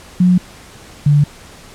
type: tone pair in turn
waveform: sine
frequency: 180.7 / 145.74 Hz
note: F#3 / D3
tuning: -41 / -13 cents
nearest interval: major third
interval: 372 cents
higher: first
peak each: -7 dBFS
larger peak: neither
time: 0.2-0.38 / 1.06-1.24 s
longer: neither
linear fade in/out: 5 ms
effects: pink hiss -39 dBFS RMS until 1.74 s + low-pass 10000 Hz 12 dB/octave